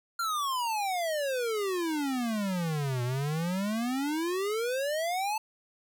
square exponential two-way sweep, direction down then up, 1401 to 120 to 886 Hz, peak -29 dBFS, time 0.19-5.38 s, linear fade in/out 5 ms, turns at 3.03 s, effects none

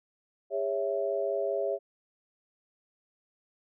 sine chord, C# minor, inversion second, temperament equal with one note detuned, 406.1 / 554.4 / 659.3 Hz, G#4 / C#5 / E5, -39 / 0 / 0 cents, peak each -32 / -31 / -32 dBFS, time 0.5-1.79 s, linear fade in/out 50 ms, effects none

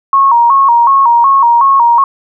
sine tone with vibrato, 1015 Hz, B5, 47 cents sharp, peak -4 dBFS, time 0.13-2.04 s, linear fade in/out 2 ms, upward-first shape square, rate 2.7 Hz, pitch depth 130 cents each way, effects none

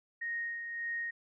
sine tone with tremolo, 1864.7 Hz, A#6, in tune, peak -33 dBFS, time 0.21-1.11 s, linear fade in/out 10 ms, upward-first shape sine, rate 1.7 Hz, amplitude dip 45%, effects none

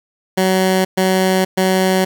15% pulse tone bursts, 187.7 Hz, F#3, 25 cents sharp, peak -6 dBFS, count 3, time 0.37-2.05 s, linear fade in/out 10 ms, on 480 ms, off 120 ms, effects none

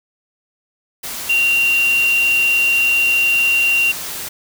sine tone in noise, 2762 Hz, F7, 20 cents flat, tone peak -12 dBFS, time 1.29-3.92 s, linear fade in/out 10 ms, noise white, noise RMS -27 dBFS, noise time 1.03-4.29 s, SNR +12 dB, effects none

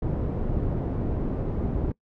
pink low-pass noise, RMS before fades -27 dBFS, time 0.02-1.92 s, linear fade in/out 5 ms, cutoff 420 Hz, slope 12 dB/octave, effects noise-tail reverb RT60 0.1 s tail -22 dB re dry

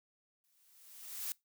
blue noise with exponential growth, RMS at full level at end -37 dBFS, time 0.44-1.32 s, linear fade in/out 0 ms, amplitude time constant 190 ms, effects noise-tail reverb RT60 0.2 s tail -23 dB re dry

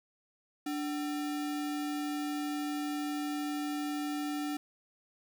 sine tone with sample-and-hold, 293.7 Hz, D4, in tune, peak -32 dBFS, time 0.66-4.57 s, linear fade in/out 5 ms, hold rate 1050 Hz, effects none

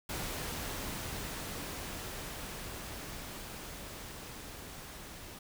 pink noise with level ramp, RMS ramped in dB -38 to -48 dBFS, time 0.09-5.39 s, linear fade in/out 5 ms, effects none

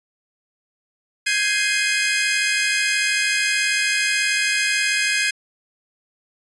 sawtooth chord, Ab major seventh, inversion third, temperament equal with one note detuned, 1568 / 1661.2 / 2093 / 2511 Hz, G6 / Ab6 / C7 / Eb7, 0 / 0 / 0 / +15 cents, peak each -24 / -19 / -21 / -19 dBFS, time 1.26-5.31 s, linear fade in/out 10 ms, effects resampled to 24000 Hz

